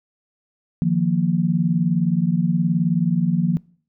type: chord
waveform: sine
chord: Eb suspended second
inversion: none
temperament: equal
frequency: 155.56 / 174.61 / 233.1 Hz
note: Eb3 / F3 / Bb3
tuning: 0 / 0 / 0 cents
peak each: -22 / -18 / -24 dBFS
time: 0.82-3.57 s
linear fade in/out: 0 ms
effects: noise-tail reverb RT60 0.5 s tail -24 dB re dry